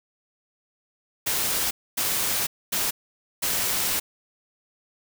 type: noise bursts at uneven times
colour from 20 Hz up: white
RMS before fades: -25 dBFS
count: 4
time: 1.26-1.71 / 1.97-2.47 / 2.72-2.91 / 3.42-4 s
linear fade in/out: 10 ms
effects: none